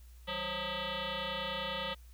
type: tone with frequency modulation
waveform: sine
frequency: 1238 Hz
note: D#6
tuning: 9 cents flat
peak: -34 dBFS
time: 0.27-1.95 s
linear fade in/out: 20 ms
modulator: 358 Hz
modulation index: 6.8
effects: added 60 Hz sine -51 dBFS peak until 2.13 s + white hiss -66 dBFS RMS until 2.13 s